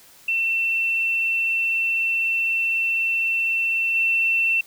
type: tone with level steps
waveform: sine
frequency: 2692 Hz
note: E7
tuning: 36 cents sharp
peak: -19 / -17 dBFS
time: 0.28-4.61 s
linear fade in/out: 5 ms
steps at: 3.94 s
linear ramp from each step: 20 ms
effects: white hiss -50 dBFS RMS until 4.66 s